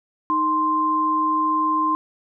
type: tone pair together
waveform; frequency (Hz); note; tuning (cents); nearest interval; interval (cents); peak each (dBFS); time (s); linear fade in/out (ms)
sine; 311.1 / 1046.4; D#4 / C6; 0 / 0; octave + major sixth; 2100; -25 / -18; 0.3-1.95; 0
effects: none